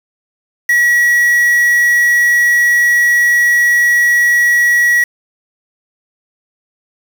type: tone with quantisation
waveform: triangle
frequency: 1922 Hz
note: B6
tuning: 48 cents flat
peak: -6 dBFS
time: 0.69-5.04 s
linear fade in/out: 5 ms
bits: 4
effects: none